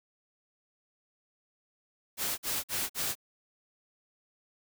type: noise bursts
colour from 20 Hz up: white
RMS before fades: -32 dBFS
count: 4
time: 2.17-3.154 s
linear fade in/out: 50 ms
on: 210 ms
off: 48 ms
effects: none